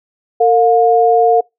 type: tone pair together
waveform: sine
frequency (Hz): 455.3 / 712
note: A#4 / F5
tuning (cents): -41 / +33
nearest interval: minor sixth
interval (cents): 774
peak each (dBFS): -10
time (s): 0.4-1.41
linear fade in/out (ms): 10
effects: noise-tail reverb RT60 0.2 s tail -26 dB re dry